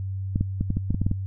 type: clicks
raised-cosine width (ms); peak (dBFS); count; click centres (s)
5; -11; 10; 0.359 / 0.41 / 0.61 / 0.704 / 0.77 / 0.906 / 0.945 / 1.016 / 1.065 / 1.114
effects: added 96 Hz sine -27 dBFS peak until 1.26 s